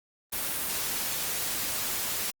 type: noise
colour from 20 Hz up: white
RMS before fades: -31 dBFS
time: 0.32-2.31 s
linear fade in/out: 10 ms
effects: Opus 32 kbps